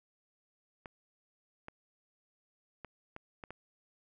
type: clicks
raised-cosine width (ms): 0.5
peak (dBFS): -29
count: 6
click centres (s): 0.858 / 1.684 / 2.847 / 3.164 / 3.438 / 3.506
effects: none